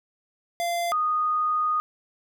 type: tone pair in turn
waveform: square / sine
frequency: 690 / 1236.6 Hz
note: F5 / D#6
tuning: -21 / -11 cents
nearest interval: minor seventh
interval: 1010 cents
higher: second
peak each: -25 / -21 dBFS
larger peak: second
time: 0.6-0.92 / 0.92-1.8 s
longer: second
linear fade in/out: 0 ms
effects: none